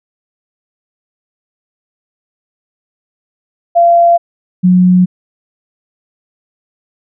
sine tone pair in turn, 686 / 181.7 Hz, F5 / F#3, -31 / -31 cents, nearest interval octave + major seventh, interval 2300 cents, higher first, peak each -4 dBFS, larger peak neither, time 3.75-4.18 / 4.63-5.06 s, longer neither, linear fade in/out 20 ms, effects none

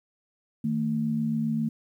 sine tone pair together, 157.7 / 225.2 Hz, D#3 / A3, +24 / +40 cents, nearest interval tritone, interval 616 cents, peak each -30 / -25 dBFS, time 0.64-1.69 s, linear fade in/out 5 ms, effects 10-bit

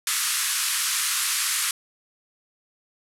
white band-pass noise, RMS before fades -25 dBFS, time 0.07-1.71 s, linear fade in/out 2 ms, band 1100 to 12000 Hz, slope 48 dB/octave, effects none

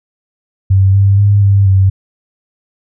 sine tone with pitch steps, 96.3 / 98.8 / 101.5 / 99.2 / 95.9 Hz, G2 / G2 / G#2 / G2 / G2, -30 / +14 / -39 / +21 / -37 cents, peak -5 dBFS, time 0.7-1.9 s, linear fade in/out 10 ms, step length 240 ms, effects none

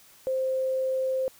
sine tone, 523.3 Hz, C5, in tune, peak -24 dBFS, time 0.27-1.28 s, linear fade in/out 0 ms, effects white hiss -55 dBFS RMS until 1.39 s

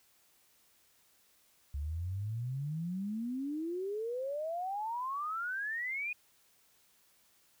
sine exponential sweep, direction up, 68.8 to 2493 Hz, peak -34 dBFS, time 1.74-6.13 s, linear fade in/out 5 ms, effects white hiss -68 dBFS RMS until 7.6 s

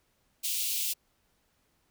white high-pass noise, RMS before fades -31 dBFS, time 0.43-0.94 s, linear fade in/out 20 ms, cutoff 2500 Hz, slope 48 dB/octave, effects pink hiss -72 dBFS RMS until 1.9 s

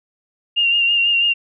sine tone with vibrato, 2794 Hz, F7, in tune, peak -13 dBFS, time 0.56-1.34 s, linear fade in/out 20 ms, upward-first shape sine, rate 6.1 Hz, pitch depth 30 cents each way, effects none

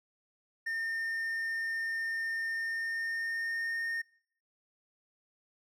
triangle tone with pitch glide, 1816 to 1833.9 Hz, A#6 to A#6, -46 to -29 cents, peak -30 dBFS, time 0.66-4.02 s, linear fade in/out 10 ms, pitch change +17 cents, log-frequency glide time 2.45-3.81 s, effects noise-tail reverb RT60 0.7 s tail -26 dB re dry

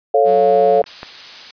sine chord, A augmented, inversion none, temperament equal, 440 / 554.4 / 698.5 Hz, A4 / C#5 / E#5, 0 / 0 / 0 cents, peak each -14 dBFS, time 0.14-0.82 s, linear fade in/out 5 ms
sawtooth tone, 184.3 Hz, F#3, 7 cents flat, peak -24 dBFS, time 0.24-0.83 s, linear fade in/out 50 ms
clicks, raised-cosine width 0.5 ms, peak -14 dBFS, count 2, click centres 0.84 / 1.031 s
blue noise, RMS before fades -28 dBFS, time 0.86-1.51 s, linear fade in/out 5 ms
effects resampled to 11025 Hz

